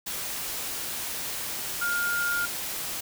sine tone in noise, 1412 Hz, F6, 19 cents sharp, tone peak -25 dBFS, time 1.81-2.46 s, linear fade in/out 10 ms, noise white, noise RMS -33 dBFS, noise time 0.06-3.01 s, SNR +5 dB, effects none

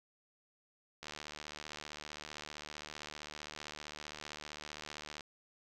click train, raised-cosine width 0.2 ms, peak -27 dBFS, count 316, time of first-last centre 1.03-5.208 s, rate 75.4 Hz, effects none

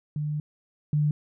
sine tone pair in turn, 149.8 / 149.18 Hz, D3 / D3, +35 / +27 cents, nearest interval unison, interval 8 cents, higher first, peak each -26 / -20 dBFS, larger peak second, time 0.16-0.4 / 0.93-1.11 s, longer first, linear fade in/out 2 ms, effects none

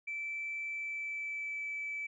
sine tone with pitch glide, 2325 to 2308 Hz, D7 to D7, -18 to -31 cents, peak -35 dBFS, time 0.07-2.07 s, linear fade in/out 10 ms, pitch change -13 cents, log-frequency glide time 0.67-1.64 s, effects tanh soft clip ceiling -31 dBFS

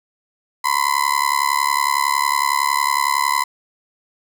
35% pulse tone with amplitude modulation, 1013 Hz, B5, 44 cents sharp, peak -10 dBFS, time 0.64-3.44 s, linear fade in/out 10 ms, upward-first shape sine, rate 70.9 Hz, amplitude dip 100%, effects none

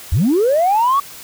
sine linear sweep, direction up, 61.8 to 1152 Hz, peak -10 dBFS, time 0.12-1 s, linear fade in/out 5 ms, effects tanh soft clip ceiling -8 dBFS + white hiss -36 dBFS RMS until 1.23 s

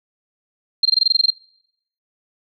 sine tone bursts, 4182 Hz, C8, 2 cents flat, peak -10 dBFS, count 11, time 0.83-1.304 s, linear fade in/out 5 ms, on 24 ms, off 21 ms, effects noise-tail reverb RT60 0.7 s tail -22 dB re dry

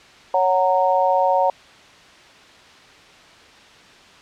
sine chord, F# major, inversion second, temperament just, 555 / 740 / 925 Hz, C#5 / F#5 / A#5, +2 / 0 / -14 cents, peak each -19 dBFS, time 0.34-1.5 s, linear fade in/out 2 ms, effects white hiss -46 dBFS RMS until 4.21 s + low-pass 4000 Hz 12 dB/octave

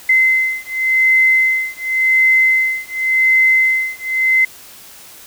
sine beating tone pair, 2059 / 2059.9 Hz, C7 / C7, -28 / -28 cents, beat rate 0.9 Hz, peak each -14 dBFS, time 0.09-4.45 s, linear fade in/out 5 ms, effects white hiss -39 dBFS RMS until 5.26 s

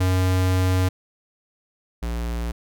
square tone pair in turn, 92.5 / 58.27 Hz, F#2 / A#1, 0 / 0 cents, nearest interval minor sixth, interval 800 cents, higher first, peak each -18 / -25 dBFS, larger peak first, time 0-0.89 / 2.02-2.52 s, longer first, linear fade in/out 10 ms, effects none

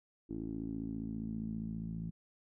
10% pulse tone with low-pass filter sweep, 55 Hz, A1, in tune, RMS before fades -40 dBFS, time 0.29-2.11 s, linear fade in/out 20 ms, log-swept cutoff 320 to 180 Hz, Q 4.6, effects none

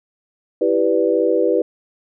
sine chord, E minor seventh, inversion none, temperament equal, 329.6 / 392 / 493.9 / 587.3 Hz, E4 / G4 / B4 / D5, 0 / 0 / 0 / 0 cents, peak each -20 / -19 / -17 / -23 dBFS, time 0.61-1.62 s, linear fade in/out 5 ms, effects none

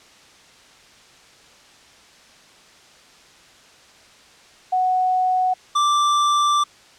sine / square tone pair in turn, 740 / 1174.7 Hz, F#5 / D6, 0 / 0 cents, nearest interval minor sixth, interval 800 cents, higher second, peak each -16 dBFS, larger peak neither, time 4.72-5.54 / 5.75-6.64 s, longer second, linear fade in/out 10 ms, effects white hiss -49 dBFS RMS until 6.98 s + low-pass 6000 Hz 12 dB/octave

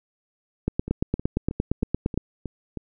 two click trains, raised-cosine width 3 ms, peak -18 / -9 dBFS, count 7 / 14, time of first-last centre 0.88-2.773 / 0.68-2.176 s, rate 3.17 / 8.69 Hz, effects none

